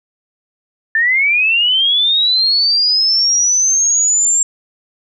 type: linear sweep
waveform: sine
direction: up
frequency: 1760 to 7460 Hz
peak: -10 dBFS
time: 0.95-4.43 s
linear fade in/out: 2 ms
effects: none